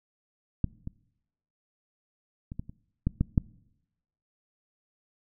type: clicks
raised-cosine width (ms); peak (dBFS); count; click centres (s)
5; -12 / -23 / -25 / -21 / -30 / -12 / -11 / -9; 8; 0.643 / 0.874 / 2.519 / 2.595 / 2.695 / 3.07 / 3.21 / 3.378
effects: noise-tail reverb RT60 0.9 s tail -23 dB re dry